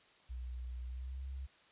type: tone with pitch glide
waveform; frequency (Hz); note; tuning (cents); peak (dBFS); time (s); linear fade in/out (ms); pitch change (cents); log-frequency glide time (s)
sine; 61.74 to 66.55; B1 to C2; 0 to +30; -40; 0.29-1.47; 20; +130; 0.85-1.24
effects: white hiss -65 dBFS RMS until 1.71 s + resampled to 8000 Hz